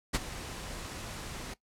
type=noise with ADSR envelope; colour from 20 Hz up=pink; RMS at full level=-27 dBFS; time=0.13-1.54 s; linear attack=20 ms; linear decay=29 ms; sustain=-14 dB; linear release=7 ms; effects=noise-tail reverb RT60 0.1 s tail -17 dB re dry + low-pass 10000 Hz 12 dB/octave